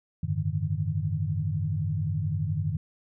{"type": "tone cluster", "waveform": "sine", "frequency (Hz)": [93.3, 105.5, 145.6, 157.5], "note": ["F#2", "G#2", "D3", "D#3"], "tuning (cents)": [15, 28, -15, 21], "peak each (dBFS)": -31, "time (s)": [0.23, 2.77], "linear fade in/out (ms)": 5, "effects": []}